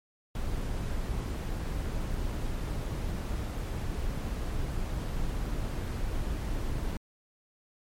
brown noise, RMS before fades -32 dBFS, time 0.35-6.97 s, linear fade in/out 2 ms, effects MP3 64 kbps

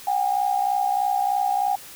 sine tone pair together, 742.8 / 806 Hz, F#5 / G5, +7 / +48 cents, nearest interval minor second, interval 141 cents, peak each -24 / -21 dBFS, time 0.07-1.76 s, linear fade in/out 5 ms, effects white hiss -42 dBFS RMS until 1.95 s

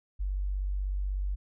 sine tone, 48.15 Hz, G1, 30 cents flat, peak -28 dBFS, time 0.19-1.36 s, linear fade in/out 20 ms, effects none

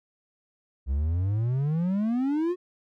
triangle exponential sweep, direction up, 63.9 to 370 Hz, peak -21 dBFS, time 0.86-2.56 s, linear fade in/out 50 ms, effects none

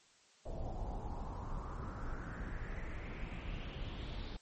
brown noise with low-pass filter sweep, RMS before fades -42 dBFS, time 0.45-4.37 s, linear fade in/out 10 ms, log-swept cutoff 650 to 4100 Hz, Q 3.8, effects white hiss -66 dBFS RMS until 4.41 s + MP3 32 kbps

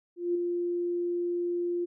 sine tone with ADSR envelope, 349.2 Hz, F4, in tune, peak -23 dBFS, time 0.16-1.86 s, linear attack 190 ms, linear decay 6 ms, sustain -4 dB, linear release 21 ms, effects none

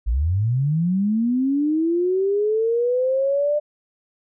sine linear sweep, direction up, 50 to 600 Hz, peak -17 dBFS, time 0.06-3.6 s, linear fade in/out 20 ms, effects none

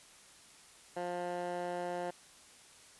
15% pulse tone with band-pass filter, 176.6 Hz, F3, 20 cents sharp, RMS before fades -38 dBFS, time 0.96-2.11 s, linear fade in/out 10 ms, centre 760 Hz, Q 1.1, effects white hiss -58 dBFS RMS until 2.99 s + resampled to 24000 Hz

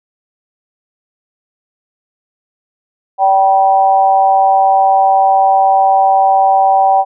sine tone with amplitude modulation, 773 Hz, G5, 24 cents flat, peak -3 dBFS, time 3.18-7.05 s, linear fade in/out 50 ms, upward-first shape sine, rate 196 Hz, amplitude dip 75%, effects none

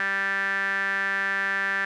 sawtooth tone with band-pass filter, 196 Hz, G3, in tune, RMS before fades -26 dBFS, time 0-1.85 s, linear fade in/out 2 ms, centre 1700 Hz, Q 9.4, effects none

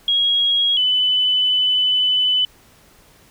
sine tone pair in turn, 3297 / 3004 Hz, G#7 / F#7, -13 / +26 cents, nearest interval major second, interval 161 cents, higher first, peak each -14 dBFS, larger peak neither, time 0.08-0.77 / 0.77-2.45 s, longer second, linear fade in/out 2 ms, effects pink hiss -51 dBFS RMS until 3.3 s

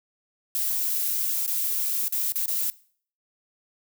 violet noise with dropouts, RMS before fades -26 dBFS, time 0.55-2.7 s, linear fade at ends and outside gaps 0 ms, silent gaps 1.463-1.478 / 2.081-2.124 / 2.321-2.357 / 2.458-2.481 s, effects noise-tail reverb RT60 0.5 s tail -20 dB re dry

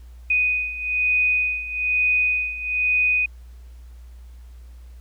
sine beating tone pair, 2489 / 2490.1 Hz, D#7 / D#7, 0 / +1 cents, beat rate 1.1 Hz, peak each -24 / -20 dBFS, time 0.3-3.26 s, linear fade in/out 5 ms, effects added 60 Hz sine -39 dBFS peak until 5 s + pink hiss -60 dBFS RMS until 5 s

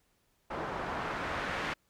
white noise with low-pass filter sweep, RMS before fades -36 dBFS, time 0.5-1.74 s, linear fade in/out 10 ms, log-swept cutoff 960 to 1900 Hz, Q 1.1, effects pink hiss -73 dBFS RMS until 1.89 s

